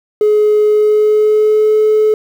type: tone with pitch glide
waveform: triangle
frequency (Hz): 422.6 to 430.2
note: G#4 to A4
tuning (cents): +30 to -39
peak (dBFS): -4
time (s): 0.21-2.14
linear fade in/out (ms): 2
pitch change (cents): +31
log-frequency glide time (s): 0.65-1.76
effects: tanh soft clip ceiling -4 dBFS + 7-bit